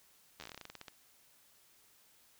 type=slowing click train; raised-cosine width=0.2 ms; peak=-29 dBFS; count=16; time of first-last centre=0.4-0.882 s; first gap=11 ms; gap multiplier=1.14; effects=white hiss -66 dBFS RMS until 2.39 s